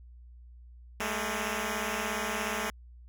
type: beating tone pair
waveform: 5% pulse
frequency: 206.1 / 223.1 Hz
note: G#3 / A3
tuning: -13 / +24 cents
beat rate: 17 Hz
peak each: -22 dBFS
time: 1-2.7 s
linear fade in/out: 2 ms
effects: added 60 Hz sine -48 dBFS peak until 3.08 s

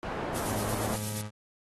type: low-pass noise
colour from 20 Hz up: white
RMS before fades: -35 dBFS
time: 0.03-0.96 s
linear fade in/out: 0 ms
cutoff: 890 Hz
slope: 12 dB/octave
type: noise with tremolo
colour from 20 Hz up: blue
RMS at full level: -35 dBFS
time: 0.34-1.23 s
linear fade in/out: 20 ms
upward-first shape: square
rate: 8.6 Hz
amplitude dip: 35%
type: tone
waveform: 30% pulse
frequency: 105.8 Hz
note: G#2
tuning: 33 cents sharp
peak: -33 dBFS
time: 0.45-1.31 s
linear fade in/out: 50 ms
effects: AAC 32 kbps

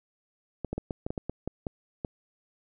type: clicks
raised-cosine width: 2 ms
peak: -18 dBFS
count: 11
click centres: 0.647 / 0.73 / 0.78 / 0.908 / 1.065 / 1.105 / 1.178 / 1.296 / 1.476 / 1.668 / 2.048 s
effects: none

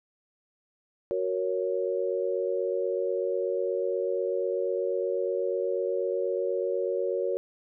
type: chord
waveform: sine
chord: F# major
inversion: none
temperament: equal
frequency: 370 / 466.2 / 554.4 Hz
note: F#4 / A#4 / C#5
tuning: 0 / 0 / 0 cents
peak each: -30 dBFS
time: 1.11-7.37 s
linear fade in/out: 0 ms
effects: none

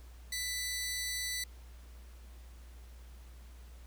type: tone pair together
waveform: 15% pulse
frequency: 1988 / 4476 Hz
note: B6 / C#8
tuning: +11 / +16 cents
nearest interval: octave + major second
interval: 1405 cents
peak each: -30 / -34 dBFS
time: 0.32-1.44 s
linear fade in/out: 5 ms
effects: added 60 Hz sine -49 dBFS peak until 3.86 s + pink hiss -62 dBFS RMS until 3.86 s

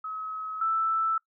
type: tone pair in turn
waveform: sine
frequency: 1281 / 1321.6 Hz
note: E6 / E6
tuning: -50 / +4 cents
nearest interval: minor second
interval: 54 cents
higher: second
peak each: -32 / -23 dBFS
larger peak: second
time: 0.04-0.61 / 0.61-1.18 s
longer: neither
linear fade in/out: 5 ms
effects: noise-tail reverb RT60 0.1 s tail -23 dB re dry

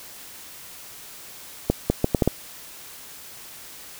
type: accelerating click train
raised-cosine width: 2 ms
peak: -4 dBFS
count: 6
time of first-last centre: 1.7-2.276 s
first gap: 200 ms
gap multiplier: 0.72
effects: white hiss -42 dBFS RMS until 3.99 s

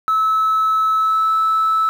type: tone with pitch glide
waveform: sine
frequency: 1300 to 1308.3 Hz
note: E6 to E6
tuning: -24 to -13 cents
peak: -12 dBFS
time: 0.08-1.89 s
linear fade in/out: 0 ms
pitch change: +11 cents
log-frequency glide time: 0.98-1.31 s
effects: tanh soft clip ceiling -10 dBFS + 7-bit

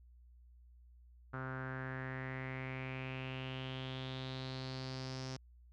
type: tone with low-pass filter sweep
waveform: sawtooth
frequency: 130.8 Hz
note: C3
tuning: in tune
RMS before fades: -43 dBFS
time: 1.33-5.37 s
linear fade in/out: 10 ms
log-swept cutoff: 1400 to 5500 Hz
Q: 5.4
effects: added 60 Hz sine -58 dBFS peak until 5.72 s

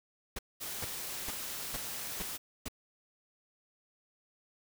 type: noise bursts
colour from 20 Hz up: pink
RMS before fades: -38 dBFS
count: 6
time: 0.36-2.684 s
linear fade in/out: 5 ms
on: 29 ms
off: 430 ms
type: noise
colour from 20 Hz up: white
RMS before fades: -40 dBFS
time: 0.6-2.38 s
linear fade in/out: 20 ms
effects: none

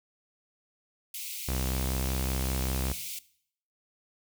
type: high-pass noise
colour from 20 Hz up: white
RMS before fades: -38 dBFS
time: 1.14-3.19 s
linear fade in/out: 5 ms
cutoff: 2100 Hz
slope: 96 dB/octave
type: tone with pitch glide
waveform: sawtooth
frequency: 64.7 to 65.3 Hz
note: C2 to C2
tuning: -19 to -3 cents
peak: -25 dBFS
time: 1.48-2.93 s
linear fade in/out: 5 ms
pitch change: +16 cents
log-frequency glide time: 1.63-2.06 s
effects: noise-tail reverb RT60 0.6 s tail -18 dB re dry

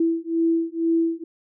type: beating tone pair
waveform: sine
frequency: 329.6 / 331.7 Hz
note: E4 / E4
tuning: 0 / +11 cents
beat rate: 2.1 Hz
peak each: -22 dBFS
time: 0-1.24 s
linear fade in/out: 5 ms
effects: none

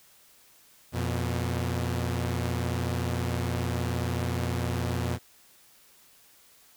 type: tone pair together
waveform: sawtooth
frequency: 86.9 / 120.75 Hz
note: F2 / B2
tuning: -8 / -39 cents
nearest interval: tritone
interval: 569 cents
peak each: -26 dBFS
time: 0.92-5.19 s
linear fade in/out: 50 ms
effects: white hiss -58 dBFS RMS until 6.76 s

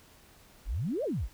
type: exponential two-way sweep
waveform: sine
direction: up then down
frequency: 36.47 to 646 to 36.47 Hz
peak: -29 dBFS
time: 0.65-1.29 s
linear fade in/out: 50 ms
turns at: 1.04 s
effects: pink hiss -58 dBFS RMS until 1.33 s

